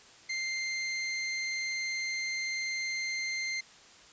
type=tone; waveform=sawtooth; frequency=2093 Hz; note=C7; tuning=in tune; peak=-28 dBFS; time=0.29-3.61 s; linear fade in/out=10 ms; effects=white hiss -55 dBFS RMS until 4.12 s + resampled to 16000 Hz